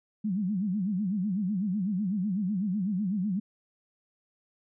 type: tone with vibrato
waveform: sine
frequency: 196 Hz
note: G3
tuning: in tune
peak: -26 dBFS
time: 0.24-3.4 s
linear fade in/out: 10 ms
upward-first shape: sine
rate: 8 Hz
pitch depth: 180 cents each way
effects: none